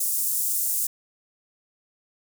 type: high-pass noise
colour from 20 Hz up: pink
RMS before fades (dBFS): -25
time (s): 0-0.87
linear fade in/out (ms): 5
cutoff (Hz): 8000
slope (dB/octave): 24
effects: none